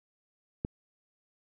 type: click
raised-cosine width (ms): 3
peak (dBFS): -18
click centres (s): 0.649
effects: none